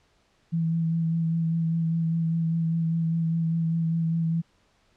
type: tone with vibrato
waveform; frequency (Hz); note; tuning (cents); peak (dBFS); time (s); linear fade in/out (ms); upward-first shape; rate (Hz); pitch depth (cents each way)
sine; 164.5; E3; -3; -22; 0.52-4.42; 20; sine; 5; 19
effects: pink hiss -65 dBFS RMS until 4.96 s + low-pass 6000 Hz 12 dB/octave